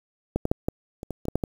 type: clicks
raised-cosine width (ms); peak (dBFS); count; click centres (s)
2; -10 / -10 / -7 / -10 / -22 / -17 / -23 / -11 / -9 / -13; 10; 0.36 / 0.454 / 0.515 / 0.685 / 1.031 / 1.107 / 1.254 / 1.284 / 1.356 / 1.438
effects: 7-bit